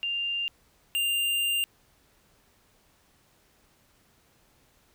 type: tone pair in turn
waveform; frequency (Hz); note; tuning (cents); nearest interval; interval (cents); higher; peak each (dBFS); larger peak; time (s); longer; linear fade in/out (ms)
sine / square; 2794 / 2794; F7 / F7; 0 / 0; unison; 0; neither; -27 / -25; second; 0.03-0.48 / 0.95-1.64; second; 0
effects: pink hiss -64 dBFS RMS until 4.94 s